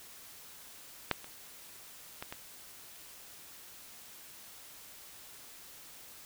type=clicks; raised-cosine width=0.3 ms; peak=-11 / -30 / -23 / -24 dBFS; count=4; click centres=1.113 / 1.244 / 2.225 / 2.325 s; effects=white hiss -52 dBFS RMS until 6.25 s

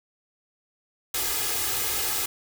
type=noise with comb filter; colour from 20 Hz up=white; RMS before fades=-27 dBFS; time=1.14-2.26 s; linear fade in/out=5 ms; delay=2.4 ms; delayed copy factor=+0.95; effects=none

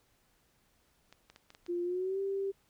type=clicks; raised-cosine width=0.2 ms; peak=-35 dBFS; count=6; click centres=1.126 / 1.3 / 1.361 / 1.504 / 1.549 / 1.664 s
type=tone with pitch glide; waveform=sine; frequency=349.2 to 392 Hz; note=F4 to G4; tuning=0 to 0 cents; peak=-31 dBFS; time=1.68-2.52 s; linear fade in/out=20 ms; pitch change=+200 cents; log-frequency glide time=1.83-2.2 s
effects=pink hiss -71 dBFS RMS until 2.69 s

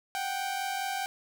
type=tone pair together; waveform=sawtooth; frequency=739.2 / 784 Hz; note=F#5 / G5; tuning=-2 / 0 cents; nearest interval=minor second; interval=102 cents; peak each=-33 / -28 dBFS; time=0.15-1.06 s; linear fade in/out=0 ms; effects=none

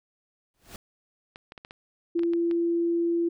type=noise with exponential growth; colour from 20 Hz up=pink; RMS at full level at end=-39 dBFS; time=0.54-0.76 s; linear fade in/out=1 ms; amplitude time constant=47 ms
type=clicks; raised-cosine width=0.3 ms; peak=-26 dBFS; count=9; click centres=1.359 / 1.521 / 1.578 / 1.649 / 1.709 / 2.193 / 2.234 / 2.335 / 2.512 s
type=tone; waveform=sine; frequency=339.5 Hz; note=F4; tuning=49 cents flat; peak=-22 dBFS; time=2.15-3.29 s; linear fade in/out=10 ms
effects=none

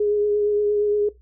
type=tone with vibrato; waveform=sine; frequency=415.3 Hz; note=G#4; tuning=in tune; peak=-17 dBFS; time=0-1.09 s; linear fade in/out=5 ms; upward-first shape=triangle; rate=8.6 Hz; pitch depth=20 cents each way; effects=noise-tail reverb RT60 0.2 s tail -19 dB re dry + added 60 Hz sine -49 dBFS peak until 1.21 s

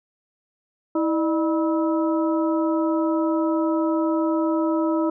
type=harmonic tone with a mistuned harmonic; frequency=323.7 Hz; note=E4; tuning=31 cents flat; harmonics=1 / 2 / 3 / 4; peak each=-20 / -26 / -30 / -32 dBFS; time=0.95-5.1 s; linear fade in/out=5 ms; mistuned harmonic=2; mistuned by=-120 cents; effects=none

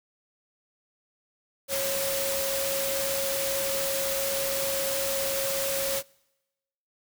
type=tone in noise; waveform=sine; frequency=547 Hz; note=C#5; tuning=23 cents flat; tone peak=-29 dBFS; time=1.68-6.03 s; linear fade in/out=50 ms; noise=white; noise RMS=-30 dBFS; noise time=1.68-6.03 s; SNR=-2 dB; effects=noise-tail reverb RT60 1.0 s tail -26 dB re dry

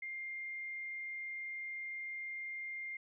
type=tone; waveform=sine; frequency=2111 Hz; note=C7; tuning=15 cents sharp; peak=-40 dBFS; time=0.02-2.97 s; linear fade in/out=5 ms; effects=none

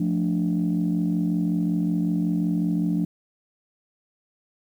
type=chord; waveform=sine; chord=D minor; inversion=first; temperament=equal; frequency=174.61 / 220 / 293.7 Hz; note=F3 / A3 / D4; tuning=0 / 0 / 0 cents; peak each=-22 / -27 / -25 dBFS; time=0-3.05 s; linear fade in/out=5 ms; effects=tanh soft clip ceiling -14 dBFS + 9-bit

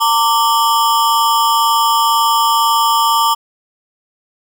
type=ring-modulated tone; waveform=square; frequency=1040 Hz; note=C6; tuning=11 cents flat; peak=-8 dBFS; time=0-3.35 s; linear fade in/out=20 ms; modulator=129 Hz; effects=none

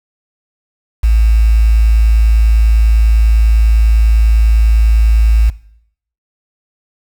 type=tone with quantisation; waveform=sine; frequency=55 Hz; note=A1; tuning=in tune; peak=-6 dBFS; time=1.03-5.5 s; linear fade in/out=10 ms; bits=5; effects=noise-tail reverb RT60 0.7 s tail -19 dB re dry

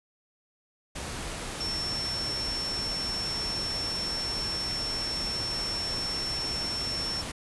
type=tone in noise; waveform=sine; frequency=5420 Hz; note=E8; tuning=47 cents sharp; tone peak=-30 dBFS; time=1.6-7.22 s; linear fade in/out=10 ms; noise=pink; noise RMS=-36 dBFS; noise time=0.95-7.32 s; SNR=+3 dB; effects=resampled to 24000 Hz

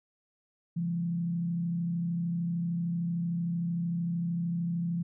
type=tone with frequency modulation; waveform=sine; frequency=170.7 Hz; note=F3; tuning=39 cents flat; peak=-28 dBFS; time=0.76-5.03 s; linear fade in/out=10 ms; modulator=33.2 Hz; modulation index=0.4; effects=none

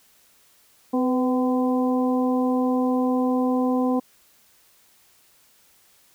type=harmonic tone with a mistuned harmonic; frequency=255 Hz; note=C4; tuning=44 cents flat; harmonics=1 / 2 / 3 / 4; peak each=-20 / -26 / -30 / -32 dBFS; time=0.93-4 s; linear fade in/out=10 ms; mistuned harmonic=2; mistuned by=-32 cents; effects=white hiss -58 dBFS RMS until 6.14 s

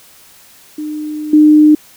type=tone with level steps; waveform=sine; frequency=303.4 Hz; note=D#4; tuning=44 cents flat; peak=-19 / -3 dBFS; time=0.78-1.75 s; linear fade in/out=5 ms; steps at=1.33 s; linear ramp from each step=5 ms; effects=white hiss -43 dBFS RMS until 1.96 s

